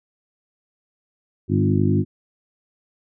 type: harmonic tone with a mistuned harmonic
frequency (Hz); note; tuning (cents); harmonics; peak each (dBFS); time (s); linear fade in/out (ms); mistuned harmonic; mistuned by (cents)
50.5; G#1; -48; 2 / 3 / 4 / 5 / 6 / 7; -20 / -22 / -23 / -24 / -25 / -25; 1.48-2.05; 50; 5; +21
effects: none